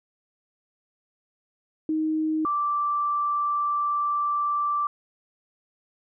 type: tone pair in turn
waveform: sine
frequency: 313.2 / 1170.9 Hz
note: D#4 / D6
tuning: +11 / -6 cents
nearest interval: octave + major seventh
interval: 2283 cents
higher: second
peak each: -22 / -22 dBFS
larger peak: neither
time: 1.89-2.45 / 2.45-4.87 s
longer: second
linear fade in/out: 2 ms
effects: none